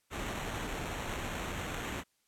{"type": "noise with sample-and-hold", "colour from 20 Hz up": "pink", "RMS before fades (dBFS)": -38, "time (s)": [0.1, 2.04], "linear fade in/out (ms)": 50, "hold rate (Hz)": 4900, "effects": ["white hiss -75 dBFS RMS until 2.27 s", "low-pass 12000 Hz 12 dB/octave"]}